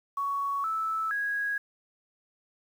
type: tone with pitch steps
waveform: sine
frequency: 1118 / 1312 / 1653 Hz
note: C#6 / E6 / G#6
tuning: +14 / -9 / -9 cents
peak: -27 dBFS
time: 0.17-1.58 s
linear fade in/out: 5 ms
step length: 470 ms
effects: 9-bit

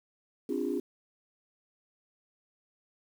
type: chord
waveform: sine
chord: D half-diminished seventh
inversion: third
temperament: equal with one note detuned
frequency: 261.6 / 293.7 / 349.2 / 406.1 Hz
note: C4 / D4 / F4 / Ab4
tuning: 0 / 0 / 0 / -39 cents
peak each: -34 dBFS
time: 0.49-0.8 s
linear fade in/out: 5 ms
effects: tanh soft clip ceiling -20 dBFS + 9-bit

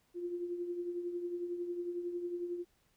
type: tone with tremolo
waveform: sine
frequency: 350.2 Hz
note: F4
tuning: 5 cents sharp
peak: -33 dBFS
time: 0.14-2.65 s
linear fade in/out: 50 ms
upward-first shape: triangle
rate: 11 Hz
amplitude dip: 60%
effects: pink hiss -73 dBFS RMS until 2.96 s

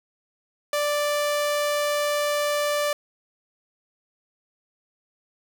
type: tone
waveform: sawtooth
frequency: 587.3 Hz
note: D5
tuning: in tune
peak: -18 dBFS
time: 0.73-2.93 s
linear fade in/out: 2 ms
effects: none

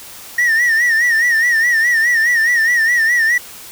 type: tone with vibrato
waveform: triangle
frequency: 1864.7 Hz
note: A#6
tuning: in tune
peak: -9 dBFS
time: 0.38-3.38 s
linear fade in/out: 5 ms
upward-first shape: sine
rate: 4.8 Hz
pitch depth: 89 cents each way
effects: white hiss -35 dBFS RMS until 3.71 s

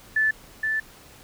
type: tone pair in turn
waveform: sine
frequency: 1748 / 1756.6 Hz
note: A6 / A6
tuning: -12 / -3 cents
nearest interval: unison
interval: 9 cents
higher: second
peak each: -18 / -22 dBFS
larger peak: first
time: 0.16-0.31 / 0.63-0.8 s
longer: second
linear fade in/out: 5 ms
effects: pink hiss -49 dBFS RMS until 1.23 s

